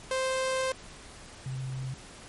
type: tone pair in turn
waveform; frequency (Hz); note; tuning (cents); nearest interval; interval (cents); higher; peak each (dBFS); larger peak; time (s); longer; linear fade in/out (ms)
sawtooth / sine; 523 / 130.99; C5 / C3; -1 / +2; 2 octaves; 2397; first; -23 / -32; first; 0.11-0.72 / 1.46-1.94; first; 2
effects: pink hiss -48 dBFS RMS until 2.28 s + MP3 48 kbps